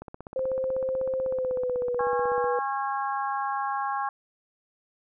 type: click train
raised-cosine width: 1 ms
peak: -25 dBFS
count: 40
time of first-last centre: 0.02-2.442 s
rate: 16.1 Hz
type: tone with pitch glide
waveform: sine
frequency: 523.3 to 488.3 Hz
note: C5 to B4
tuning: 0 to -20 cents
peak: -25 dBFS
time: 0.36-2.59 s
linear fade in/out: 2 ms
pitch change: -120 cents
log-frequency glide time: 1.24-1.93 s
type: harmonic tone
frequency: 272.5 Hz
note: C#4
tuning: 29 cents flat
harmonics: 3 / 4 / 5 / 6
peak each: -29 / -30 / -38 / -37 dBFS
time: 1.99-4.09 s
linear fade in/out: 2 ms
effects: none